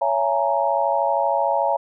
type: chord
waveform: sine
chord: A# half-diminished seventh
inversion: first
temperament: just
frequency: 559.4 / 671.3 / 839.1 / 932.3 Hz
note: C#5 / E5 / G#5 / A#5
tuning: +16 / +31 / +18 / 0 cents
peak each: -23 dBFS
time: 0.01-1.77 s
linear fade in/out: 10 ms
effects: none